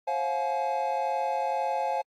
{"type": "tone cluster", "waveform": "triangle", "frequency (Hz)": [535, 695, 737, 848], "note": ["C5", "F5", "F#5", "G#5"], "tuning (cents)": [38, -9, -7, 36], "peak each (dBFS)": [-30, -30, -34, -27], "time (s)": [0.07, 2.02], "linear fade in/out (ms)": 10, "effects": ["AAC 64 kbps"]}